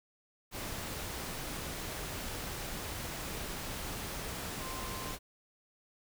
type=tone in noise; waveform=sine; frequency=1045 Hz; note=C6; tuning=2 cents flat; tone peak=-45 dBFS; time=4.58-5.16 s; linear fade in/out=50 ms; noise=pink; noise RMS=-40 dBFS; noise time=0.51-5.19 s; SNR=-8 dB; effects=none